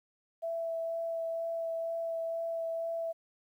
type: tone with vibrato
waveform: sine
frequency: 662 Hz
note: E5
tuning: 7 cents sharp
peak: -32 dBFS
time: 0.42-3.13 s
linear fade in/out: 20 ms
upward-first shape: sine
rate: 2.1 Hz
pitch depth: 9 cents each way
effects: 11-bit